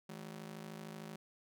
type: ring-modulated tone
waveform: sawtooth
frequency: 188.1 Hz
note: F#3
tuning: 29 cents sharp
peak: -39 dBFS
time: 0.09-1.16 s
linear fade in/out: 2 ms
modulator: 26.6 Hz
effects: none